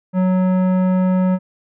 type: tone with tanh clipping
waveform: sine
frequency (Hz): 185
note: F#3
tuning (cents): 0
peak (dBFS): -15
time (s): 0.13-1.39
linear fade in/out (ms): 50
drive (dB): 14
effects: none